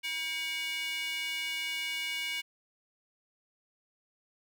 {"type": "tone with high-pass filter", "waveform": "square", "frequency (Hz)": 321.1, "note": "E4", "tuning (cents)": -45, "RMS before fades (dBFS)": -35, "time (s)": [0.03, 2.42], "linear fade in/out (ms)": 20, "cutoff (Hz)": 2500, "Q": 6.9, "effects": []}